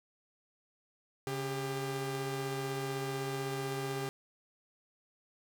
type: tone pair together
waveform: sawtooth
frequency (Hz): 138 / 398.1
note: C#3 / G4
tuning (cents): -7 / +27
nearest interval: octave + tritone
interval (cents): 1834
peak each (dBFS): -34 / -33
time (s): 1.27-4.09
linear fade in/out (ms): 0
effects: none